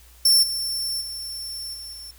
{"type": "tone with level steps", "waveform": "sawtooth", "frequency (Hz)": 5410, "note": "E8", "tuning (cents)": 44, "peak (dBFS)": [-11, -22, -28, -32, -34], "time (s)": [0.25, 2.11], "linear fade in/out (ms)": 5, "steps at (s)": [0.42, 1, 1.73, 1.92], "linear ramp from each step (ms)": 20, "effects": ["added 60 Hz sine -49 dBFS peak until 2.18 s", "white hiss -53 dBFS RMS until 2.18 s"]}